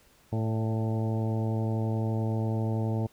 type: harmonic tone with a mistuned harmonic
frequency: 111 Hz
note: A2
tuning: 16 cents sharp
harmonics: 1 / 2 / 3 / 4 / 5 / 6 / 7 / 8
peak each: -27 / -33 / -37 / -39 / -41 / -43 / -44 / -45 dBFS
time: 0.32-3.07 s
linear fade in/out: 10 ms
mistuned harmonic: 5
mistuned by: +27 cents
effects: pink hiss -61 dBFS RMS until 3.12 s